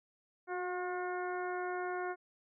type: harmonic tone with a mistuned harmonic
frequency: 359.7 Hz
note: F#4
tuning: 49 cents flat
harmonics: 1 / 2 / 3 / 4 / 5 / 6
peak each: -38 / -40 / -45 / -43 / -50 / -53 dBFS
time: 0.47-2.16 s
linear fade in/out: 50 ms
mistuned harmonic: 1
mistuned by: +18 cents
effects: none